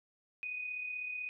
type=tone with amplitude modulation; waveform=sine; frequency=2489 Hz; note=D#7; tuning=in tune; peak=-35 dBFS; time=0.43-1.29 s; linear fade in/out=0 ms; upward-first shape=sine; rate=36 Hz; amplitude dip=45%; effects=none